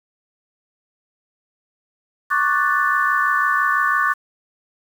sine chord, D major seventh, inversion third, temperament equal with one note detuned, 1108.7 / 1174.7 / 1486.8 / 1760 Hz, C#6 / D6 / F#6 / A6, 0 / 0 / +8 / 0 cents, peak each -21 dBFS, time 2.3-4.14 s, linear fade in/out 20 ms, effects 7-bit

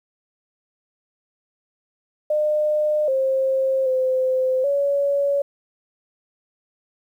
sine tone with pitch steps, 605 / 531 / 517 / 564 Hz, D#5 / C5 / C5 / C#5, -49 / +25 / -21 / +30 cents, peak -17 dBFS, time 2.3-5.42 s, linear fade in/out 5 ms, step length 780 ms, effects 9-bit

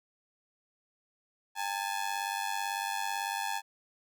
sawtooth ring-modulated tone, 850 Hz, G#5, 40 cents sharp, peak -25 dBFS, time 1.55-3.62 s, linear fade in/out 50 ms, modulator 49 Hz, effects none

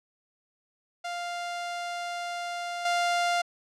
sawtooth tone with level steps, 698.5 Hz, F5, in tune, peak -28 / -20 dBFS, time 1.04-3.42 s, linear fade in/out 10 ms, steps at 2.85 s, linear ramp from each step 5 ms, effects low-pass 7000 Hz 12 dB/octave

